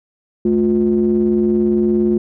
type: ring-modulated tone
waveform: triangle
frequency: 69.3 Hz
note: C#2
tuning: in tune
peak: -7 dBFS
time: 0.45-2.18 s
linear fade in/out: 5 ms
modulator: 286 Hz
effects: none